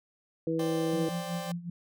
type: harmonic tone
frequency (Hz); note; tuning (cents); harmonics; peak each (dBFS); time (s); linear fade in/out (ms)
162.9; E3; -20; 1 / 2 / 3; -34 / -30 / -31; 0.47-1.09; 2
type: chord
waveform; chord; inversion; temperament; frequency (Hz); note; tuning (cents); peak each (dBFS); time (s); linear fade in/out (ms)
sawtooth; C suspended second; none; just; 523.3 / 588.7 / 784.9; C5 / D5 / G5; 0 / +4 / +2; -37 / -36 / -36; 0.59-1.52; 5
type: tone with tremolo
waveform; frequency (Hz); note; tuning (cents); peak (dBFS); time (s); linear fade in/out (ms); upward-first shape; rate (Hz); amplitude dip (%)
sine; 172.6; F3; -20; -30; 0.93-1.7; 5; sine; 5.4; 80
effects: none